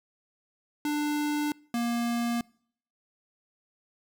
square tone pair in turn, 296.3 / 236.2 Hz, D4 / A#3, +15 / +23 cents, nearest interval major third, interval 392 cents, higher first, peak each -27 dBFS, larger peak neither, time 0.85-1.52 / 1.74-2.41 s, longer neither, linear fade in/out 2 ms, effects noise-tail reverb RT60 0.6 s tail -25 dB re dry

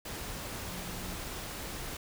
sine tone in noise, 180 Hz, F#3, 47 cents flat, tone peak -46 dBFS, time 0.67-1.18 s, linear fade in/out 5 ms, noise pink, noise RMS -40 dBFS, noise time 0.05-1.97 s, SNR -9 dB, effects none

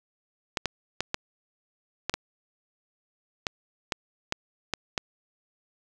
clicks, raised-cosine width 0.2 ms, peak -9 dBFS, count 11, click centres 0.572 / 0.657 / 1.006 / 1.144 / 2.096 / 2.14 / 3.468 / 3.922 / 4.324 / 4.737 / 4.978 s, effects 8-bit

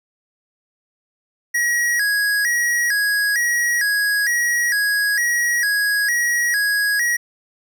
square tone with vibrato, 1779 Hz, A6, 19 cents sharp, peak -17 dBFS, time 1.54-7.17 s, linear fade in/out 10 ms, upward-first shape square, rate 1.1 Hz, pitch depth 120 cents each way, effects none

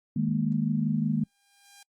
sine chord, D# suspended fourth, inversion none, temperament equal, 155.56 / 207.7 / 233.1 Hz, D#3 / G#3 / A#3, 0 / 0 / 0 cents, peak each -28 dBFS, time 0.16-1.24 s, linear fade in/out 5 ms
5% pulse tone with exponential growth, 803 Hz, G5, 41 cents sharp, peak -36 dBFS, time 0.91-1.83 s, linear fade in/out 5 ms, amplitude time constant 200 ms
effects noise-tail reverb RT60 0.1 s tail -26 dB re dry + Opus 48 kbps

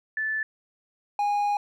sine / triangle tone pair in turn, 1749 / 821.4 Hz, A6 / G#5, -11 / -19 cents, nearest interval octave + minor second, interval 1308 cents, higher first, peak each -25 / -20 dBFS, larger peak second, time 0.17-0.43 / 1.19-1.57 s, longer second, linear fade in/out 2 ms, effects none

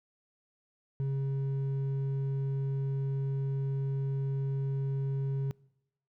sine tone with hard clipping, 136.4 Hz, C#3, 28 cents flat, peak -30 dBFS, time 1-5.51 s, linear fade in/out 0 ms, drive 4 dB, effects noise-tail reverb RT60 0.9 s tail -25 dB re dry

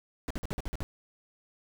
brown noise bursts, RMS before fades -33 dBFS, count 8, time 0.28-0.83 s, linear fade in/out 0 ms, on 25 ms, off 50 ms, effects none

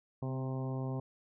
harmonic tone with a mistuned harmonic, 131.7 Hz, C3, 12 cents sharp, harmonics 1 / 2 / 3 / 4 / 5 / 6 / 7 / 8, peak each -35 / -41 / -45 / -47 / -49 / -51 / -52 / -53 dBFS, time 0.22-1 s, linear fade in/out 5 ms, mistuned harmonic 2, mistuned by -22 cents, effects none

